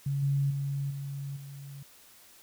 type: tone with level steps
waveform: sine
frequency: 139.5 Hz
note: C#3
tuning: 11 cents sharp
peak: -27 / -24 / -29 / -34 / -41 dBFS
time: 0.06-1.83 s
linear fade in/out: 5 ms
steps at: 0.22 / 0.5 / 0.9 / 1.36 s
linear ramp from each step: 10 ms
effects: white hiss -56 dBFS RMS until 2.42 s